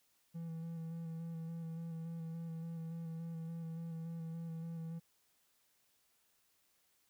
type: tone with vibrato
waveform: triangle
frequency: 164.81 Hz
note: E3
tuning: in tune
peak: -39 dBFS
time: 0.34-5 s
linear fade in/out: 20 ms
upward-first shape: square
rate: 3.5 Hz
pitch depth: 18 cents each way
effects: white hiss -75 dBFS RMS until 7.09 s